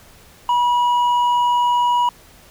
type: tone with hard clipping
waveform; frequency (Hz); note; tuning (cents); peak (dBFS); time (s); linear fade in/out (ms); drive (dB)
sine; 970; B5; -31; -15; 0.49-2.09; 2; 4
effects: pink hiss -47 dBFS RMS until 2.5 s